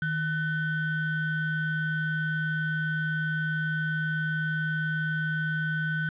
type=ring-modulated tone; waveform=triangle; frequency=830.6 Hz; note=G#5; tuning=in tune; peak=-21 dBFS; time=0.02-6.09 s; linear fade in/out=2 ms; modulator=674 Hz; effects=resampled to 8000 Hz + 10-bit